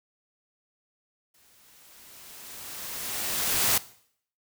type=noise with exponential growth; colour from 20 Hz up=white; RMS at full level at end=-22 dBFS; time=1.34-3.78 s; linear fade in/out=5 ms; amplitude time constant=530 ms; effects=noise-tail reverb RT60 0.6 s tail -18 dB re dry